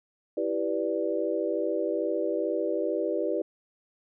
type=chord; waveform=sine; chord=E minor seventh; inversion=none; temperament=equal; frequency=329.6 / 392 / 493.9 / 587.3 Hz; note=E4 / G4 / B4 / D5; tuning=0 / 0 / 0 / 0 cents; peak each=-31 dBFS; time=0.37-3.42 s; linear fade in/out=5 ms; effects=none